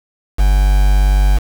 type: tone with quantisation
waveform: triangle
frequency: 49 Hz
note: G1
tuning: in tune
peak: -6 dBFS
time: 0.38-1.39 s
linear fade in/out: 20 ms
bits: 4
effects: none